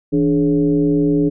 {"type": "tone with frequency modulation", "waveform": "sine", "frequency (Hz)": 291.7, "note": "D4", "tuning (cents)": -12, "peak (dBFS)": -12, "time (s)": [0.12, 1.3], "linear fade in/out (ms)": 20, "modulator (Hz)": 129, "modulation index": 0.98, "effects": []}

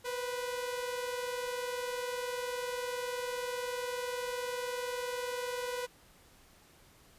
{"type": "tone pair together", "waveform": "sawtooth", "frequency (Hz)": [490, 510], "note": ["B4", "C5"], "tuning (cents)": [-14, -44], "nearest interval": "minor second", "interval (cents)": 70, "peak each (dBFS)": [-32, -37], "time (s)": [0.04, 5.87], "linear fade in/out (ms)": 20, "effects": ["pink hiss -61 dBFS RMS until 7.18 s", "resampled to 32000 Hz"]}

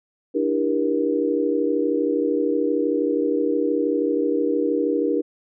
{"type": "chord", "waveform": "sine", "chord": "E half-diminished seventh", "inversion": "third", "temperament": "just", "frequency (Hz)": [296.7, 329.6, 395.6, 474.7], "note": ["D4", "E4", "G4", "Bb4"], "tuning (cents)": [18, 0, 16, 31], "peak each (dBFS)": [-23, -26, -25, -23], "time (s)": [0.34, 5.22], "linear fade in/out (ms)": 20, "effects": []}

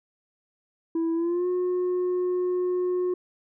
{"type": "tone with pitch glide", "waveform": "sine", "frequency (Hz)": [329.6, 361.5], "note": ["E4", "F#4"], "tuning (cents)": [0, -40], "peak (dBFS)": -20, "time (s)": [0.95, 3.14], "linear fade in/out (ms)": 5, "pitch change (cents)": 160, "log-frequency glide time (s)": [1.14, 1.47], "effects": ["tanh soft clip ceiling -22 dBFS"]}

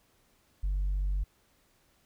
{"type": "tone", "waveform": "sine", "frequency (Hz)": 47.88, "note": "G1", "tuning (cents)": -40, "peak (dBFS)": -25, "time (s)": [0.63, 1.24], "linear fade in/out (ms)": 10, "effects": ["tanh soft clip ceiling -25 dBFS", "pink hiss -68 dBFS RMS until 2.05 s"]}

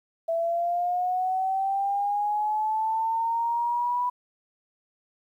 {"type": "linear sweep", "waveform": "sine", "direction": "up", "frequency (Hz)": [659.3, 987.8], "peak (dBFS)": -23, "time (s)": [0.28, 4.1], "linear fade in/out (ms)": 10, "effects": ["10-bit"]}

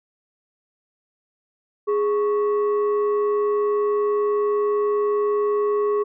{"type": "tone pair together", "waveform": "sine", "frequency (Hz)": [415.3, 1108.7], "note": ["G#4", "C#6"], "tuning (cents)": [0, 0], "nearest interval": "octave + perfect fourth", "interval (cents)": 1700, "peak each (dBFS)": [-17, -26], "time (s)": [1.87, 6.04], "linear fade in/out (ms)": 20, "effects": ["tanh soft clip ceiling -14 dBFS"]}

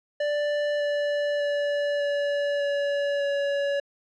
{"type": "tone with pitch steps", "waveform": "square", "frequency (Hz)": [587.3, 582.9, 578.5, 574.2, 569.9, 565.7], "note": ["D5", "D5", "D5", "D5", "C#5", "C#5"], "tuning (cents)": [0, -13, -26, -39, 48, 35], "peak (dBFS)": -24, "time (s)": [0.2, 3.8], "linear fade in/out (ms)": 5, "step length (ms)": 600, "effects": ["low-pass 3000 Hz 12 dB/octave"]}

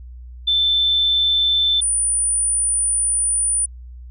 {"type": "tone pair in turn", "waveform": "sine", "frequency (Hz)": [3536, 9421], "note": ["A7", "D9"], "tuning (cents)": [8, 4], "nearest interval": "octave + perfect fourth", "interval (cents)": 1696, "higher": "second", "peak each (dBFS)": [-14, -16], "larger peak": "first", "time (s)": [[0.47, 1.81], [1.81, 3.66]], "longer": "second", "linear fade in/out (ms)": 10, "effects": ["added 61 Hz sine -34 dBFS peak until 4.1 s"]}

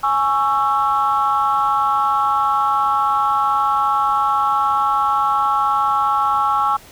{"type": "chord", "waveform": "sine", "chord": "C# minor", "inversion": "second", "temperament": "just", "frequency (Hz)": [831.5, 1108.7, 1330.5], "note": ["G#5", "C#6", "E6"], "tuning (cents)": [2, 0, 16], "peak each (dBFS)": -18, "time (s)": [0.03, 6.77], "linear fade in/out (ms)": 10, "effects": ["tanh soft clip ceiling -7 dBFS", "pink hiss -43 dBFS RMS until 6.91 s"]}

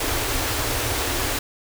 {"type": "band-stop noise", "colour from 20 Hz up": "pink", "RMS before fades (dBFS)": -24, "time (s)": [0, 1.39], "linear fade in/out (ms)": 5, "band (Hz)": [130, 250], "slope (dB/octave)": 96, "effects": []}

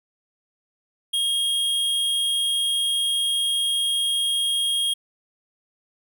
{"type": "tone", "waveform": "square", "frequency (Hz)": 3255, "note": "G#7", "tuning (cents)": -36, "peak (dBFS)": -21, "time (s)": [1.13, 4.94], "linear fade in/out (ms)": 10, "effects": []}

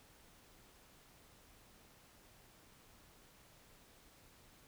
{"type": "silence", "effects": ["pink hiss -64 dBFS RMS until 4.67 s"]}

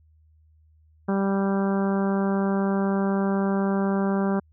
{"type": "harmonic tone", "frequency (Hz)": 196, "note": "G3", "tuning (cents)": 0, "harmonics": [1, 2, 3, 4, 5, 6, 7, 8], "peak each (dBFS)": [-22, -28, -32, -34, -36, -38, -39, -40], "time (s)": [1.08, 4.4], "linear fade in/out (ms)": 10, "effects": ["added 78 Hz sine -55 dBFS peak until 4.52 s"]}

